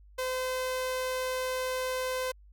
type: tone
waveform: sawtooth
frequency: 513 Hz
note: C5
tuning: 34 cents flat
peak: -26 dBFS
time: 0.18-2.32 s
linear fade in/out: 10 ms
effects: added 50 Hz sine -52 dBFS peak until 2.52 s